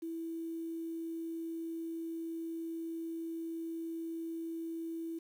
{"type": "tone with quantisation", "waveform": "sine", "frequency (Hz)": 329.6, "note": "E4", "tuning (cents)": 0, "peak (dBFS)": -37, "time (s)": [0.02, 5.19], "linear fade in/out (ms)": 10, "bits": 10, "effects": []}